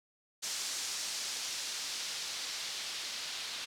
blue noise with low-pass filter sweep, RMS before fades -39 dBFS, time 0.42-3.66 s, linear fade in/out 20 ms, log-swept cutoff 6100 to 4000 Hz, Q 1.3, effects none

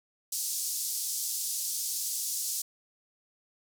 pink band-pass noise, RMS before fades -33 dBFS, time 0.32-2.62 s, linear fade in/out 5 ms, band 5300 to 15000 Hz, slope 24 dB/octave, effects none

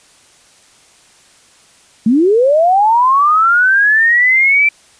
sine linear sweep, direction up, 207 to 2349 Hz, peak -7 dBFS, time 2.06-4.69 s, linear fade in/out 5 ms, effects white hiss -47 dBFS RMS until 4.99 s + resampled to 22050 Hz

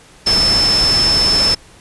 sine tone in noise, 5274 Hz, E8, in tune, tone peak -11 dBFS, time 0.26-1.55 s, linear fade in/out 10 ms, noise pink, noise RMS -20 dBFS, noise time 0.26-1.55 s, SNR +6 dB, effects pink hiss -44 dBFS RMS until 1.8 s + resampled to 24000 Hz

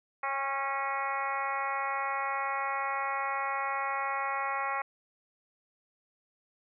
harmonic tone with a mistuned harmonic, 274.3 Hz, C#4, 18 cents flat, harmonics 2 / 3 / 4 / 5 / 6 / 7 / 8 / 9, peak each -42 / -35 / -34 / -38 / -47 / -38 / -40 / -45 dBFS, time 0.23-4.82 s, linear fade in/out 5 ms, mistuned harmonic 3, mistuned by -17 cents, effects none

